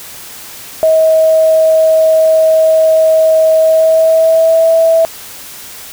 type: tone with pitch glide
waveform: sine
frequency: 638 to 654.8 Hz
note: D#5 to E5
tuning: +43 to -12 cents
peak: -5 dBFS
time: 0.83-5.05 s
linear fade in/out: 0 ms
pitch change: +45 cents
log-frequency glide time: 3.6-4.71 s
effects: white hiss -30 dBFS RMS until 5.92 s